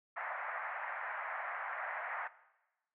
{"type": "band-pass noise", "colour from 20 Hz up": "white", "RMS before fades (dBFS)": -41, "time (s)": [0.16, 2.28], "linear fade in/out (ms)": 10, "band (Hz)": [620, 2000], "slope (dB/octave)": 48, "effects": ["noise-tail reverb RT60 1.0 s tail -17 dB re dry"]}